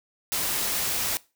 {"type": "noise", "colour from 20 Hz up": "white", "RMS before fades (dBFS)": -27, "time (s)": [0.32, 1.17], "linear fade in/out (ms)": 0, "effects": ["noise-tail reverb RT60 0.3 s tail -21 dB re dry"]}